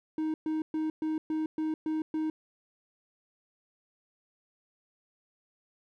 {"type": "tone bursts", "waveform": "triangle", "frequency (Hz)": 313.1, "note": "D#4", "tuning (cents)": 11, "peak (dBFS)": -26, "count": 8, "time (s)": [0.18, 2.3], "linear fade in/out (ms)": 2, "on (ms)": 160, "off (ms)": 120, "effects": []}